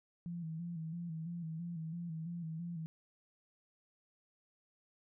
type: tone with vibrato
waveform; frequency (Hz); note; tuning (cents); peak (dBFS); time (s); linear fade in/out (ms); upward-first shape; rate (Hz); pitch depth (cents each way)
sine; 166.2; E3; +15; -39; 0.26-2.86; 0; square; 3; 60
effects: none